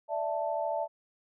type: chord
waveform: sine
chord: D suspended second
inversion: none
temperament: just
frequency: 587.3 / 660.7 / 881 Hz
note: D5 / E5 / A5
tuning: 0 / +4 / +2 cents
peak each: -34 / -32 / -34 dBFS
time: 0.08-0.88 s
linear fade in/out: 50 ms
effects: none